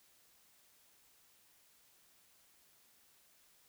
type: silence
effects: white hiss -68 dBFS RMS until 3.68 s